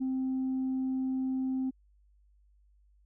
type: tone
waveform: sine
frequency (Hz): 261.6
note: C4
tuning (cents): 0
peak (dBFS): -27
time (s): 0-1.71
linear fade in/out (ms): 20
effects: tanh soft clip ceiling -26 dBFS + added 50 Hz sine -61 dBFS peak until 3.05 s